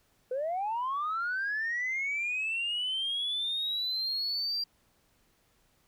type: linear sweep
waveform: sine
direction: up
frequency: 489.3 to 4760 Hz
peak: -28 dBFS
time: 0.31-4.64 s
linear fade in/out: 5 ms
effects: tanh soft clip ceiling -26 dBFS + pink hiss -69 dBFS RMS until 5.87 s